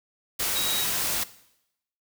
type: tone in noise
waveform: sine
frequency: 3820 Hz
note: A#7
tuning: 42 cents sharp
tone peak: -28 dBFS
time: 0.55-0.85 s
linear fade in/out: 10 ms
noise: white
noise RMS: -27 dBFS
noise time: 0.39-1.24 s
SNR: -4 dB
effects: noise-tail reverb RT60 0.8 s tail -17 dB re dry